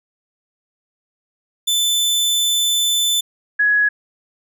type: tone pair in turn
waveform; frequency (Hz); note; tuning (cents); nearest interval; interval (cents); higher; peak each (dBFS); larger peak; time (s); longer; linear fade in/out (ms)
sawtooth / sine; 3520 / 1676.6; A7 / G#6; 0 / +16; octave + minor second; 1284; first; -12; neither; 1.67-3.21 / 3.59-3.89; first; 10
effects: none